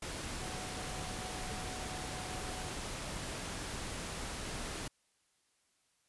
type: tone in noise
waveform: sine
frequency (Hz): 740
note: F#5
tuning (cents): 0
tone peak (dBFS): -48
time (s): 0.42-2.69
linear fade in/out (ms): 5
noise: pink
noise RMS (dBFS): -41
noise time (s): 0.02-4.88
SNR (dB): -10
effects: white hiss -75 dBFS RMS until 6.08 s + resampled to 24000 Hz